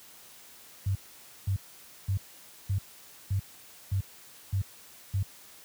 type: tone bursts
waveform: sine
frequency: 97.2 Hz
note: G2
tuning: 14 cents flat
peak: -24 dBFS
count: 8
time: 0.86-5.228 s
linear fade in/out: 5 ms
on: 91 ms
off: 520 ms
effects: white hiss -52 dBFS RMS until 5.64 s + high-pass 60 Hz 12 dB/octave